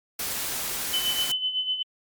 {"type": "noise", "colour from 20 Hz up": "white", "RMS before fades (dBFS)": -30, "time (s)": [0.19, 1.32], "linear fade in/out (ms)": 5}
{"type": "tone with tremolo", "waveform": "sine", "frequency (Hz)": 3027, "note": "F#7", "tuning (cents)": 39, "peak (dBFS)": -22, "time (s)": [0.93, 1.83], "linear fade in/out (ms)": 10, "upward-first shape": "sine", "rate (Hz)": 8, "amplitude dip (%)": 65}
{"effects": ["Opus 48 kbps"]}